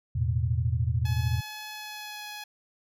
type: chord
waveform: sine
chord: E suspended fourth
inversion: none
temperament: equal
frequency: 82.41 / 110 / 123.47 Hz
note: E2 / A2 / B2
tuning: 0 / 0 / 0 cents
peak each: -28 dBFS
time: 0.15-1.41 s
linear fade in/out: 10 ms
type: tone with pitch glide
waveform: 10% pulse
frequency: 852 to 839.3 Hz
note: G#5 to G#5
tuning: +44 to +18 cents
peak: -29 dBFS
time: 1.05-2.44 s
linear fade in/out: 5 ms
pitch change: -26 cents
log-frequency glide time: 1.72-2.26 s
effects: none